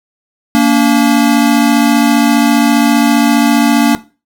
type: tone pair together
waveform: square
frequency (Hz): 231.5 / 286.5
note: A#3 / D4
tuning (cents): -12 / -43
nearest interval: major third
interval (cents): 369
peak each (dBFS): -10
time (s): 0.55-3.95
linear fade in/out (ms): 0
effects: noise-tail reverb RT60 0.3 s tail -17 dB re dry